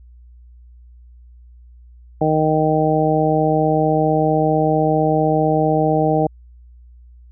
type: harmonic tone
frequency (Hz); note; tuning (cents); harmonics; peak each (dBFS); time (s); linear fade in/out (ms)
155.56; D#3; 0; 1 / 2 / 3 / 4 / 5; -20 / -20 / -20 / -20 / -20; 2.21-6.27; 5
effects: added 60 Hz sine -41 dBFS peak until 7.31 s